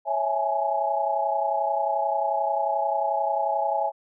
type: chord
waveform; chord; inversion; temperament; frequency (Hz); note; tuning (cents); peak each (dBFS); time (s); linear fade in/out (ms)
sine; A major seventh; first; equal with one note detuned; 554.4 / 659.3 / 830.6 / 861.9; C#5 / E5 / G#5 / A5; 0 / 0 / 0 / -36; -30 / -27 / -25 / -31; 0.05-3.92; 50
effects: none